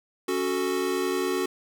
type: chord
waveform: square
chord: F# minor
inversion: second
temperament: equal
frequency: 277.2 / 370 / 440 Hz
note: C#4 / F#4 / A4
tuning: 0 / 0 / 0 cents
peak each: -32 / -27 / -32 dBFS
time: 0.28-1.46 s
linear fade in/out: 5 ms
effects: none